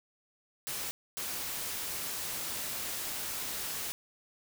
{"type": "noise bursts at uneven times", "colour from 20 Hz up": "white", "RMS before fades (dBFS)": -37, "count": 2, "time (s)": [[0.67, 0.91], [1.17, 3.92]], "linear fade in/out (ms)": 0, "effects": []}